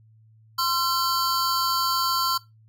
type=tone cluster; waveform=square; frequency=1042 / 1357 / 4553 Hz; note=C6 / E6 / C#8; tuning=-7 / +50 / +45 cents; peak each=-27 dBFS; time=0.58-2.38 s; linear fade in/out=10 ms; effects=noise-tail reverb RT60 0.2 s tail -19 dB re dry + added 110 Hz sine -52 dBFS peak until 2.68 s